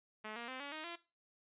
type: tone with pitch steps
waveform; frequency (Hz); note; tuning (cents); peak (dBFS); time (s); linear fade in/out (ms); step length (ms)
5% pulse; 215.2 / 236 / 258.9 / 284 / 311.5 / 341.6; A3 / A#3 / C4 / C#4 / D#4 / F4; -38 / +22 / -18 / +42 / +2 / -38; -32; 0.24-0.96; 10; 120
effects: noise-tail reverb RT60 0.3 s tail -19 dB re dry + resampled to 8000 Hz